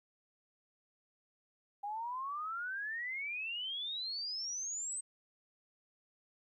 sine exponential sweep, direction up, 800 to 8320 Hz, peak -37 dBFS, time 1.83-5.01 s, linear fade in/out 10 ms, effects 13-bit

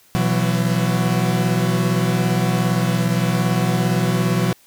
40% pulse chord, B suspended fourth, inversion none, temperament equal with one note detuned, 123.47 / 167.5 / 185 Hz, B2 / E3 / F#3, 0 / +28 / 0 cents, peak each -20 dBFS, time 0.15-4.53 s, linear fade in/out 0 ms, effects white hiss -53 dBFS RMS until 4.66 s

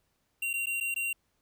square tone with dropouts, 2759 Hz, F7, 22 cents flat, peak -30 dBFS, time 0.42-1.13 s, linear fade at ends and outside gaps 5 ms, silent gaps 0.532-0.537 / 0.659-0.668 / 0.802-0.808 / 0.943-0.961 s, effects pink hiss -75 dBFS RMS until 1.41 s

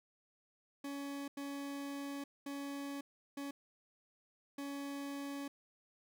40% pulse tone bursts at uneven times, 280.7 Hz, C#4, 22 cents sharp, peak -40 dBFS, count 5, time 0.84-1.28 / 1.37-2.24 / 2.46-3.01 / 3.37-3.51 / 4.58-5.48 s, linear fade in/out 5 ms, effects none

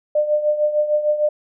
sine tone with tremolo, 600 Hz, D5, 37 cents sharp, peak -12 dBFS, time 0.15-1.29 s, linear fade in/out 5 ms, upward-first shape triangle, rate 6.6 Hz, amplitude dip 75%, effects none

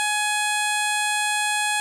15% pulse tone with low-pass filter, 840 Hz, G#5, 19 cents sharp, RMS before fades -23 dBFS, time 0-1.8 s, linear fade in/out 0 ms, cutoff 9300 Hz, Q 2, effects none

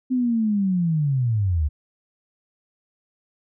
sine linear sweep, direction down, 259.3 to 69.3 Hz, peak -18 dBFS, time 0.1-1.69 s, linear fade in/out 20 ms, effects none

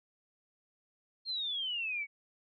sine exponential sweep, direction down, 4265 to 2217 Hz, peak -33 dBFS, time 1.25-2.07 s, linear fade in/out 50 ms, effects none

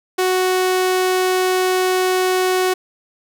sawtooth tone, 370 Hz, F#4, in tune, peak -11 dBFS, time 0.18-2.74 s, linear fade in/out 10 ms, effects none

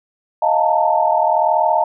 sine tone cluster, 627 / 701 / 871 / 912 Hz, D#5 / F5 / A5 / A#5, +13 / +6 / -18 / -38 cents, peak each -18 dBFS, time 0.42-1.84 s, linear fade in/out 5 ms, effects none

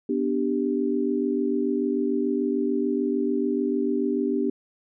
sine chord, G major, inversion first, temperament equal, 246.9 / 293.7 / 392 Hz, B3 / D4 / G4, 0 / 0 / 0 cents, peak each -26 dBFS, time 0.09-4.5 s, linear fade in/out 5 ms, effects none

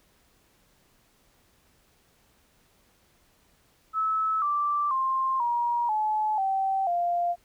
sine tone with pitch steps, 1300 / 1171.6 / 1055.9 / 951.7 / 857.7 / 773 / 696.7 Hz, E6 / D6 / C6 / A#5 / A5 / G5 / F5, -24 / -5 / +15 / +36 / -44 / -24 / -4 cents, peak -23 dBFS, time 3.93-7.36 s, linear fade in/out 50 ms, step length 490 ms, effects pink hiss -64 dBFS RMS until 7.44 s

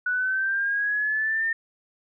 sine linear sweep, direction up, 1470 to 1819 Hz, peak -22 dBFS, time 0.06-1.53 s, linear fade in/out 5 ms, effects none

